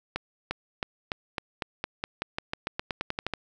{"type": "accelerating click train", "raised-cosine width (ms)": 0.3, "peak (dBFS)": -13, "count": 19, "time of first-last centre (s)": [0.16, 3.337], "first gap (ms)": 350, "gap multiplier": 0.91, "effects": []}